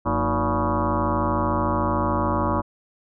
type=tone with frequency modulation; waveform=sine; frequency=442.3 Hz; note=A4; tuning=9 cents sharp; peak=-19 dBFS; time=0.05-2.62 s; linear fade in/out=20 ms; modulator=134 Hz; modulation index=5.6; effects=none